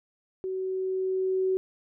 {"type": "tone with level ramp", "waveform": "sine", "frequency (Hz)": 376.5, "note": "F#4", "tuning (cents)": 30, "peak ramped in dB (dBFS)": [-29, -22], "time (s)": [0.44, 1.57], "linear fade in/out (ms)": 0, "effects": []}